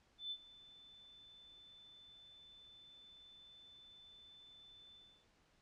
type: tone with ADSR envelope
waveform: sine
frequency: 3520 Hz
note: A7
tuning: in tune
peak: -39 dBFS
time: 0.18-5.27 s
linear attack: 130 ms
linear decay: 60 ms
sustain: -19 dB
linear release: 320 ms
effects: pink hiss -73 dBFS RMS until 5.61 s + low-pass 6000 Hz 12 dB/octave